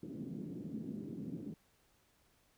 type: band-pass noise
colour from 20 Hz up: pink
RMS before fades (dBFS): -44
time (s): 0.03-1.54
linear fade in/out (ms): 2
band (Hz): 170 to 300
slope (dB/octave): 24
effects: pink hiss -72 dBFS RMS until 2.57 s